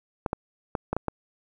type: clicks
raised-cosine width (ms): 1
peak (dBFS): -12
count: 6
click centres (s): 0.262 / 0.331 / 0.752 / 0.93 / 0.966 / 1.083
effects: 9-bit